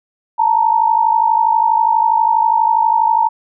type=tone pair together; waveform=sine; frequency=880 / 932.3 Hz; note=A5 / A#5; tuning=0 / 0 cents; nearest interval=minor second; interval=100 cents; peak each=-13 dBFS; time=0.38-3.29 s; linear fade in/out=20 ms; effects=none